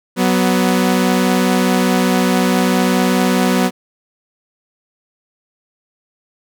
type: tone pair together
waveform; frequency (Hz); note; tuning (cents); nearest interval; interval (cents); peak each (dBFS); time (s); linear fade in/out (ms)
sawtooth; 186.36 / 246.9; F#3 / B3; +13 / 0; perfect fourth; 487; -11; 0.16-3.71; 50
effects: none